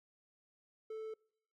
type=tone; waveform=triangle; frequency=439 Hz; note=A4; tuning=4 cents flat; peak=-39 dBFS; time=0.9-1.14 s; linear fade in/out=5 ms; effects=noise-tail reverb RT60 0.6 s tail -25 dB re dry